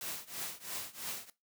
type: noise with tremolo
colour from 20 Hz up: white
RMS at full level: -38 dBFS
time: 0.01-1.3 s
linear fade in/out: 2 ms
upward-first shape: triangle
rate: 3 Hz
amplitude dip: 95%
effects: noise-tail reverb RT60 0.2 s tail -17 dB re dry + high-pass 100 Hz 12 dB/octave